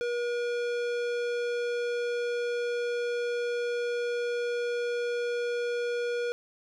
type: tone with tanh clipping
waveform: sine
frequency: 480 Hz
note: B4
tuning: 49 cents flat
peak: -30 dBFS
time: 0.01-6.32 s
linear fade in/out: 0 ms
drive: 18 dB
effects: none